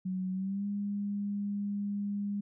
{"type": "tone with pitch glide", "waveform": "sine", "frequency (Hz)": [186.1, 202.9], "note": ["F#3", "G#3"], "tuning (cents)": [10, -40], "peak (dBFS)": -31, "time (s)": [0.05, 2.41], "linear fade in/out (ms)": 10, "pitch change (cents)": 150, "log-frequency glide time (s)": [0.32, 0.66], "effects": []}